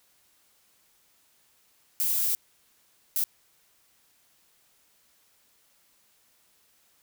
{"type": "noise bursts at uneven times", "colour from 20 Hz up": "violet", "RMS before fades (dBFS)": -26, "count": 2, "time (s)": [[2, 2.35], [3.16, 3.24]], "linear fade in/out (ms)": 0, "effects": ["white hiss -65 dBFS RMS until 7.02 s"]}